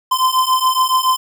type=beating tone pair; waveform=square; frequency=1027 / 1034.1 Hz; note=C6 / C6; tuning=-33 / -21 cents; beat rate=7.1 Hz; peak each=-17 / -16 dBFS; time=0.11-1.17 s; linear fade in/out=10 ms; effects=none